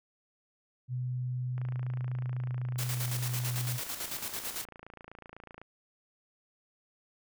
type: tone with pitch glide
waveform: sine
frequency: 125.5 to 123.2 Hz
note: B2 to B2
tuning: +28 to -4 cents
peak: -31 dBFS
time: 0.88-3.8 s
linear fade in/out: 50 ms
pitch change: -32 cents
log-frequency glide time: 2.28-3.34 s
type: click train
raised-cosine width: 0.5 ms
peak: -32 dBFS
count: 114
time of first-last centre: 1.58-5.616 s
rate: 28 Hz
type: noise with tremolo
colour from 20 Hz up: white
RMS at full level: -36 dBFS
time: 2.78-4.65 s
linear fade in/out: 10 ms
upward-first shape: square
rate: 9 Hz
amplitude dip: 55%
effects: none